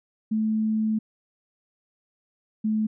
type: tone pair in turn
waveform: sine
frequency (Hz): 217.9 / 216.5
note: A3 / A3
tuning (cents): -17 / -28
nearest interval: unison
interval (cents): 11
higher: first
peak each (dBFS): -21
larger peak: neither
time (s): 0.31-0.99 / 2.64-2.87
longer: first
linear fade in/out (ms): 10
effects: none